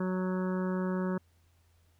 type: harmonic tone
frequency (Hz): 185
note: F#3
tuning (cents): 0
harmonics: 1 / 2 / 3 / 5 / 6 / 7 / 8 / 9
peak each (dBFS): -30 / -36 / -40 / -44 / -46 / -47 / -48 / -49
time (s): 0-1.18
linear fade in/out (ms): 5
effects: added 84 Hz sine -64 dBFS peak until 1.99 s + pink hiss -72 dBFS RMS until 1.99 s